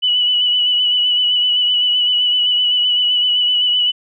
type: tone with vibrato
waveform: sine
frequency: 2960 Hz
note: F#7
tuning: in tune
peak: -12 dBFS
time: 0.02-3.92 s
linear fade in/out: 20 ms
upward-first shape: sine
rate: 7.8 Hz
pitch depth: 27 cents each way
effects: none